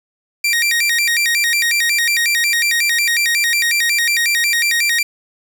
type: tone with vibrato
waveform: sawtooth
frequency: 2100 Hz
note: C7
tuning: 6 cents sharp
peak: -10 dBFS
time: 0.44-5.03 s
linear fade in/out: 5 ms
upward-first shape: square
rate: 5.5 Hz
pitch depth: 200 cents each way
effects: 7-bit